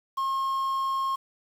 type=tone with quantisation; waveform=triangle; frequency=1075 Hz; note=C6; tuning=47 cents sharp; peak=-23 dBFS; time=0.17-1.16 s; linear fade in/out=10 ms; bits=8; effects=none